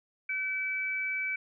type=tone pair together; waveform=sine; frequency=1521.6 / 2299 Hz; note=F#6 / D7; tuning=+48 / -37 cents; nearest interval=perfect fifth; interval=715 cents; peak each=-38 / -30 dBFS; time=0.29-1.36 s; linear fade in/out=5 ms; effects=none